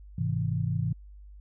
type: chord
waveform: sine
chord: Ab augmented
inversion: none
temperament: just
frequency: 103.83 / 129.78 / 162.23 Hz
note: Ab2 / C3 / E3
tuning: 0 / -14 / -27 cents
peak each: -30 dBFS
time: 0.18-0.93 s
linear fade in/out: 5 ms
effects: added 50 Hz sine -45 dBFS peak until 1.4 s